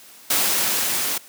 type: noise with level ramp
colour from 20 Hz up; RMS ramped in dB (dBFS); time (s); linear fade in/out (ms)
white; -19 to -24; 0.3-1.18; 5
effects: white hiss -46 dBFS RMS until 1.28 s + high-pass 150 Hz 12 dB/octave